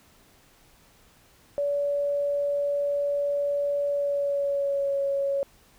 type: tone with pitch glide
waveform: sine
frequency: 572 to 555.7 Hz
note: D5 to C#5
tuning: -46 to +4 cents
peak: -23 dBFS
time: 1.58-5.43 s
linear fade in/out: 0 ms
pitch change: -50 cents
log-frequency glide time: 3.88-5 s
effects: pink hiss -58 dBFS RMS until 5.78 s